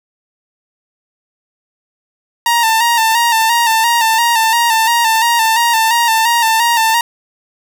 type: tone with vibrato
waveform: sawtooth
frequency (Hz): 916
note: A#5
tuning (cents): -31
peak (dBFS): -6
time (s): 2.46-7.01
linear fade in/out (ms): 2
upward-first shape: square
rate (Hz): 2.9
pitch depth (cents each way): 46
effects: none